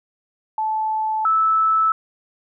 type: tone pair in turn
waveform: sine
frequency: 871 / 1309.9 Hz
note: A5 / E6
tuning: -18 / -11 cents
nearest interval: perfect fifth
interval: 707 cents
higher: second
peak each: -19 / -14 dBFS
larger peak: second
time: 0.58-1.25 / 1.25-1.92 s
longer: neither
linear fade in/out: 2 ms
effects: none